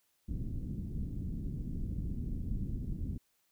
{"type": "low-pass noise", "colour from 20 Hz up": "pink", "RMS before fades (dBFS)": -37, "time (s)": [0.28, 3.18], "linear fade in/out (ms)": 10, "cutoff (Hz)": 250, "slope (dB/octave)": 24, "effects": ["white hiss -75 dBFS RMS until 3.51 s"]}